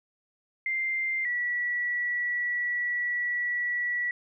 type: tone pair in turn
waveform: sine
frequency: 2093 / 1944.3 Hz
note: C7 / B6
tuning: 0 / -28 cents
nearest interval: minor second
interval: 128 cents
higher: first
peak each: -26 dBFS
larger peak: neither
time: 0.66-1.25 / 1.25-4.11 s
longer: second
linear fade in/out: 2 ms
effects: none